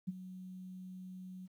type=tone with ADSR envelope; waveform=sine; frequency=185 Hz; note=F#3; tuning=in tune; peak=-32 dBFS; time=0.07-1.48 s; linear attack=17 ms; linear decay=27 ms; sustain=-13 dB; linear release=30 ms; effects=12-bit